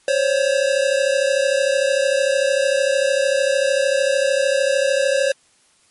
square tone pair together, 529.7 / 563 Hz, C5 / C#5, +21 / +27 cents, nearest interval minor second, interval 106 cents, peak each -19 / -19 dBFS, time 0.08-5.32 s, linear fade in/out 2 ms, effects white hiss -57 dBFS RMS until 5.9 s + MP3 48 kbps

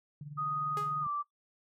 sine tone with tremolo, 146.83 Hz, D3, in tune, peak -38 dBFS, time 0.21-1.07 s, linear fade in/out 2 ms, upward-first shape sine, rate 20 Hz, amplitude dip 65%
sine tone with pitch glide, 1244.5 to 1167.9 Hz, D#6 to D6, 0 to -10 cents, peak -31 dBFS, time 0.37-1.23 s, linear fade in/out 20 ms, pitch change -110 cents, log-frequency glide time 1.01-1.07 s
sawtooth tone with exponential decay, 415.3 Hz, G#4, in tune, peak -32 dBFS, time 0.77-0.99 s, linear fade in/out 1 ms, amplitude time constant 47 ms
effects noise-tail reverb RT60 0.1 s tail -17 dB re dry + MP3 64 kbps

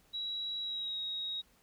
sine tone with pitch glide, 3886 to 3786 Hz, B7 to A#7, -29 to +26 cents, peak -35 dBFS, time 0.13-1.42 s, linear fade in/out 20 ms, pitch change -45 cents, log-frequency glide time 0.61-0.99 s, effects pink hiss -67 dBFS RMS until 1.62 s

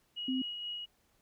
sine tone with tremolo, 2900 Hz, F#7, 35 cents flat, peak -36 dBFS, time 0.16-0.86 s, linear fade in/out 20 ms, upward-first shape sine, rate 4.2 Hz, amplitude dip 30%
sine tone, 259.3 Hz, C4, 15 cents flat, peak -30 dBFS, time 0.28-0.42 s, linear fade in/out 5 ms
effects pink hiss -72 dBFS RMS until 1.21 s

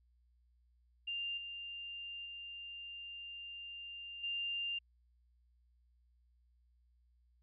sine tone with level steps, 2794 Hz, F7, in tune, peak -37 / -43 / -45 / -36 dBFS, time 1.07-4.79 s, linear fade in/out 10 ms, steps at 1.37 / 2.25 / 4.23 s, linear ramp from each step 10 ms, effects added 60 Hz sine -68 dBFS peak until 7.42 s

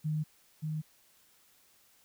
sine tone pair in turn, 153.9 / 155.06 Hz, D#3 / D#3, -19 / -6 cents, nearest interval unison, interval 13 cents, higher second, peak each -29 / -32 dBFS, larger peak first, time 0.04-0.24 / 0.62-0.82 s, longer neither, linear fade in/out 20 ms, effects white hiss -65 dBFS RMS until 2.04 s

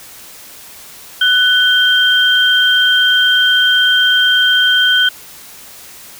sine tone pair together, 1493 / 3164 Hz, F#6 / G7, +15 / +15 cents, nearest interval octave + minor second, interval 1300 cents, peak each -11 dBFS, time 1.21-5.09 s, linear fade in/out 5 ms, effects white hiss -36 dBFS RMS until 6.19 s

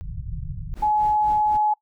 pink low-pass noise, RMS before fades -31 dBFS, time 0.01-0.74 s, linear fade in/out 0 ms, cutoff 170 Hz, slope 96 dB/octave
brown noise with tremolo, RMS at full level -34 dBFS, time 0.75-1.58 s, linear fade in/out 20 ms, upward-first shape triangle, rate 4 Hz, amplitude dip 100%
sine tone, 847 Hz, G#5, 34 cents sharp, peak -17 dBFS, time 0.82-1.74 s, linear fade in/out 10 ms
effects noise-tail reverb RT60 0.1 s tail -22 dB re dry

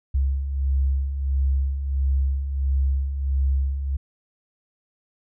sine beating tone pair, 66.6 / 68.1 Hz, C2 / C#2, +31 / -30 cents, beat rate 1.5 Hz, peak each -28 / -20 dBFS, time 0.14-3.97 s, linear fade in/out 10 ms, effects none

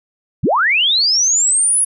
sine linear sweep, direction up, 69.3 to 10548 Hz, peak -11 dBFS, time 0.43-1.85 s, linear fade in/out 10 ms, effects none

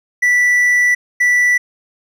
triangle tone bursts at uneven times, 1966 Hz, B6, 8 cents flat, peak -8 dBFS, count 2, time 0.22-0.95 / 1.2-1.58 s, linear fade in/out 10 ms, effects none

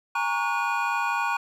triangle tone cluster, 821 / 925 / 1112 / 1451 / 2455 Hz, G#5 / A#5 / C#6 / F#6 / D#7, -20 / -14 / +5 / -34 / -24 cents, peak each -30 / -26 / -28 / -28 / -30 dBFS, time 0.15-1.37 s, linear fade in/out 5 ms, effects none

